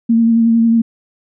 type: tone with vibrato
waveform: sine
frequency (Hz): 229.2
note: A#3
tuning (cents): -29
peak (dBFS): -8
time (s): 0.09-0.82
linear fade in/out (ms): 10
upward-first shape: sine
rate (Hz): 11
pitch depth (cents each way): 21
effects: none

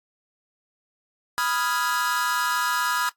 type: chord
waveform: 45% pulse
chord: F half-diminished seventh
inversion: second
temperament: equal with one note detuned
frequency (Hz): 987.8 / 1248.1 / 1396.9 / 1661.2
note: Cb6 / Eb6 / F6 / Ab6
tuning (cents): 0 / +5 / 0 / 0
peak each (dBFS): -28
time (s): 1.38-3.09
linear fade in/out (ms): 0
effects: noise-tail reverb RT60 0.1 s tail -19 dB re dry + AAC 64 kbps

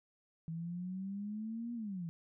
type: exponential two-way sweep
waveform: sine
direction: up then down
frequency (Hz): 161.1 to 240.3 to 161.1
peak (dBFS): -38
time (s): 0.48-2.09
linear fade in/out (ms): 0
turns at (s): 1.74
effects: none

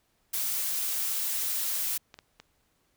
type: noise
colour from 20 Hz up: blue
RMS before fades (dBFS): -30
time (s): 0.33-1.98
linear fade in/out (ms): 10
type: clicks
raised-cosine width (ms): 0.2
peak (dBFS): -28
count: 5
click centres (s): 1.141 / 1.439 / 2.142 / 2.189 / 2.4
effects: pink hiss -71 dBFS RMS until 2.96 s

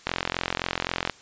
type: click train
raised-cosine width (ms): 0.3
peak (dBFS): -8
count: 46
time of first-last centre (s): 0.07-1.097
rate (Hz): 43.8
effects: white hiss -51 dBFS RMS until 1.21 s + resampled to 16000 Hz

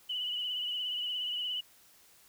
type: tone with vibrato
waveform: sine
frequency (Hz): 2960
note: F#7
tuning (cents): 0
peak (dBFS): -32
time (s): 0.09-1.61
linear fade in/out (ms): 10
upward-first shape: triangle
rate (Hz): 17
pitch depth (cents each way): 56
effects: white hiss -61 dBFS RMS until 2.28 s

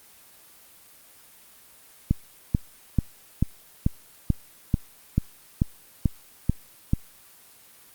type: click train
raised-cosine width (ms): 5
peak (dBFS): -7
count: 12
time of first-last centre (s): 2.11-6.935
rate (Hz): 2.28
effects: white hiss -52 dBFS RMS until 7.94 s + Opus 24 kbps

